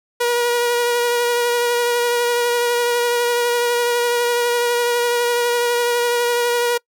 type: tone with vibrato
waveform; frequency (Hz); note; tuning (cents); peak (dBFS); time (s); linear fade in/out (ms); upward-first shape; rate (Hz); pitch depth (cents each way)
sawtooth; 479.8; A#4; +50; -12; 0.2-6.78; 10; triangle; 12; 19
effects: noise-tail reverb RT60 0.1 s tail -25 dB re dry